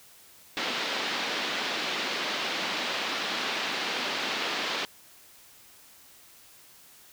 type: band-pass noise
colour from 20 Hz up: white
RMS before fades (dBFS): -31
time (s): 0.57-4.85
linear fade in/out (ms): 0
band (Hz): 200 to 4200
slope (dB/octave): 24
effects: white hiss -54 dBFS RMS until 7.12 s